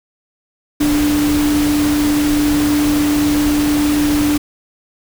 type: tone in noise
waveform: sine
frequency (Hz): 295.2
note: D4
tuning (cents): +9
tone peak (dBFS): -12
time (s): 0.8-4.38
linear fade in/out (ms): 10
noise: pink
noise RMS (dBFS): -22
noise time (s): 0.8-4.38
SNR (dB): +7
effects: none